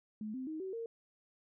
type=tone with pitch steps; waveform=sine; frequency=214.3 / 259.3 / 313.8 / 379.6 / 459.4 Hz; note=A3 / C4 / D#4 / F#4 / A#4; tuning=-45 / -15 / +15 / +44 / -25 cents; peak=-38 dBFS; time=0.21-0.86 s; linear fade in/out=2 ms; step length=130 ms; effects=none